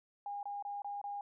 sine tone bursts, 812 Hz, G#5, 39 cents flat, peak -38 dBFS, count 5, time 0.26-1.21 s, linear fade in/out 2 ms, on 170 ms, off 25 ms, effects none

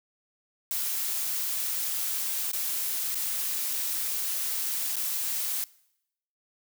blue noise with dropouts, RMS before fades -30 dBFS, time 0.71-5.64 s, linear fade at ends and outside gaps 0 ms, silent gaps 2.515-2.533 / 3.146-3.154 / 4.957-4.966 s, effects noise-tail reverb RT60 0.8 s tail -22 dB re dry

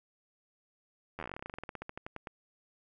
slowing click train, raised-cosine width 0.5 ms, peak -25 dBFS, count 26, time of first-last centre 1.19-2.272 s, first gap 11 ms, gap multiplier 1.1, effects none

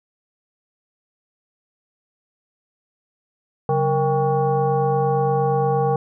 sine tone with frequency modulation, 466.2 Hz, A#4, in tune, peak -16 dBFS, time 3.69-5.96 s, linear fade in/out 2 ms, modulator 327 Hz, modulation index 1.3, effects none

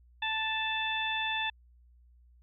harmonic tone, 880 Hz, A5, in tune, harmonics 1 / 2 / 3 / 4, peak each -35 / -35 / -35 / -35 dBFS, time 0.22-1.5 s, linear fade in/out 5 ms, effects added 60 Hz sine -57 dBFS peak until 2.42 s

